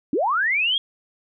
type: linear sweep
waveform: sine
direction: up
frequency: 242.9 to 3322 Hz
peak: -18 dBFS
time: 0.13-0.78 s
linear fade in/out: 2 ms
effects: none